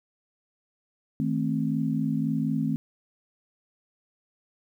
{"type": "chord", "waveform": "sine", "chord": "A diminished", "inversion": "second", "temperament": "just", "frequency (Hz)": [158.4, 220, 264], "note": ["Eb3", "A3", "C4"], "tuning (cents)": [31, 0, 16], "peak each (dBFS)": -28, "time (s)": [1.2, 2.76], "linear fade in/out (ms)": 0, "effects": ["10-bit"]}